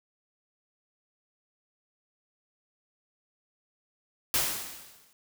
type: noise with exponential decay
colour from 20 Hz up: white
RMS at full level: -24 dBFS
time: 4.34-5.13 s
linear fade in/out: 1 ms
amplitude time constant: 170 ms
effects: none